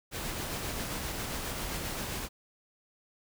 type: noise with tremolo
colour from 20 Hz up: pink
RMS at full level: -35 dBFS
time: 0.11-2.29 s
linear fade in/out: 50 ms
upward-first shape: sine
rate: 7.5 Hz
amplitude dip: 25%
effects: none